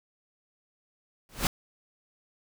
pink noise with exponential growth, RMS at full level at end -21 dBFS, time 1.29-1.47 s, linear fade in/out 1 ms, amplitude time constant 38 ms, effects none

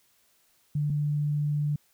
sine tone pair in turn, 147.6 / 147.6 Hz, D3 / D3, +9 / +9 cents, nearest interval unison, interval 0 cents, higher neither, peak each -24 dBFS, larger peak neither, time 0.75-0.9 / 0.9-1.76 s, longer second, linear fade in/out 5 ms, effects white hiss -66 dBFS RMS until 1.93 s

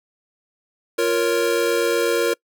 square chord, Bb minor, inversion second, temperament equal, 349.2 / 466.2 / 554.4 Hz, F4 / Bb4 / Db5, 0 / 0 / 0 cents, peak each -24 / -20 / -25 dBFS, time 0.98-2.34 s, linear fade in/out 10 ms, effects noise-tail reverb RT60 0.1 s tail -25 dB re dry

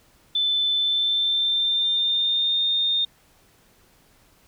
sine tone with pitch glide, 3520 to 3650 Hz, A7 to A#7, 0 to -37 cents, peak -19 dBFS, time 0.35-3.05 s, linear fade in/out 5 ms, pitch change +63 cents, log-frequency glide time 0.75-2.62 s, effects pink hiss -58 dBFS RMS until 4.47 s

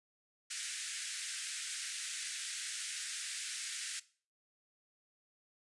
white band-pass noise, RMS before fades -42 dBFS, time 0.5-4 s, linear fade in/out 10 ms, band 1500 to 9700 Hz, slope 48 dB/octave, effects noise-tail reverb RT60 0.4 s tail -18 dB re dry + resampled to 24000 Hz

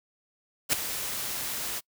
white noise with ADSR envelope, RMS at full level -21 dBFS, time 0.69-1.81 s, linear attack 40 ms, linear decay 5 ms, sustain -12 dB, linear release 32 ms, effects noise-tail reverb RT60 0.1 s tail -26 dB re dry

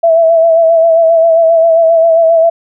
sine tone with vibrato, 659.3 Hz, E5, in tune, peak -4 dBFS, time 0.03-2.5 s, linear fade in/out 10 ms, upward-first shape sine, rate 7.5 Hz, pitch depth 37 cents each way, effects none

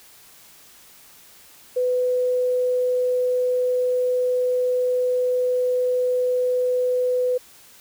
sine tone, 500 Hz, B4, 21 cents sharp, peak -18 dBFS, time 1.76-7.38 s, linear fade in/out 10 ms, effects white hiss -49 dBFS RMS until 7.8 s

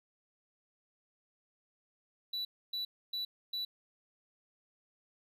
triangle tone bursts, 3951 Hz, B7, in tune, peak -33 dBFS, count 4, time 2.33-3.65 s, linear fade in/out 5 ms, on 120 ms, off 280 ms, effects none

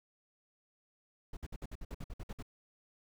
brown noise bursts, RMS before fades -42 dBFS, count 12, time 1.33-2.426 s, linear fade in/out 5 ms, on 40 ms, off 56 ms, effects none

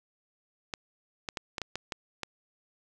clicks, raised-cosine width 0.2 ms, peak -16 dBFS, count 8, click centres 0.738 / 1.288 / 1.372 / 1.582 / 1.617 / 1.756 / 1.922 / 2.233 s, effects none

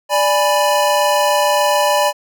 square chord, G# diminished, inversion second, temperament equal, 587.3 / 830.6 / 987.8 Hz, D5 / G#5 / B5, 0 / 0 / 0 cents, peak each -16 / -19 / -18 dBFS, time 0.09-2.13 s, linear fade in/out 50 ms, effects none

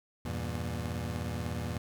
25% pulse chord, E diminished, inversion none, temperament just, 82.41 / 98.89 / 118.67 Hz, E2 / G2 / Bb2, 0 / +16 / +31 cents, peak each -33 / -37 / -34 dBFS, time 0.25-1.78 s, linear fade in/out 5 ms, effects none

